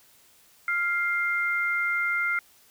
sine tone pair together, 1395.9 / 2100 Hz, F6 / C7, -1 / +6 cents, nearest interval perfect fifth, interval 707 cents, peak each -26 dBFS, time 0.68-2.39 s, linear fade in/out 2 ms, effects white hiss -58 dBFS RMS until 2.7 s

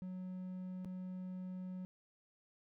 triangle tone with dropouts, 184.2 Hz, F#3, 7 cents flat, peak -40 dBFS, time 0.02-1.85 s, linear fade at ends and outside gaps 0 ms, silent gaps 0.847-0.856 s, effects none

